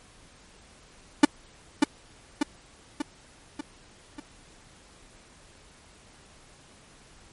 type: tone with echo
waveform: 45% pulse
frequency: 293.7 Hz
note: D4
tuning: in tune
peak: -10 dBFS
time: 1.23-1.25 s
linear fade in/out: 5 ms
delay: 590 ms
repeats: 5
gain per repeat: -5 dB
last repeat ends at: 4.2 s
effects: pink hiss -54 dBFS RMS until 7.32 s + MP3 48 kbps